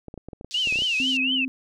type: clicks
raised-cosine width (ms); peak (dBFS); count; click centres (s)
2; -24; 12; 0.083 / 0.141 / 0.177 / 0.286 / 0.332 / 0.411 / 0.446 / 0.673 / 0.725 / 0.758 / 0.789 / 0.821
type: band-pass noise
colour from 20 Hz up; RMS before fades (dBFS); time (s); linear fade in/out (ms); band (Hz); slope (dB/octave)
pink; -39; 0.51-1.17; 0; 3700 to 6300; 24
type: tone with vibrato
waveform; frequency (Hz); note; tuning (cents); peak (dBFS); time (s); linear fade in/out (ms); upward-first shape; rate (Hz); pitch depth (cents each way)
sine; 2794; F7; 0; -21; 0.54-1.45; 5; triangle; 4.1; 200
type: tone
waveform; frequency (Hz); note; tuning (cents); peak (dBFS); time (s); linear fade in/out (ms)
sine; 261.6; C4; 0; -27; 1-1.48; 0
effects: none